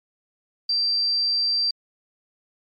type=tone; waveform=sine; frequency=4699 Hz; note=D8; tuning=in tune; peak=-19 dBFS; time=0.69-1.71 s; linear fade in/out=5 ms; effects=MP3 48 kbps